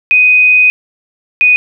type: tone pair in turn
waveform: sine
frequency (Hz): 2498 / 2484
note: D#7 / D#7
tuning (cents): +6 / -3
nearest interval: unison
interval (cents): 9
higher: first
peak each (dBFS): -4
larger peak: neither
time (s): 0.11-0.7 / 1.41-1.56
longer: first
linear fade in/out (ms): 0
effects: none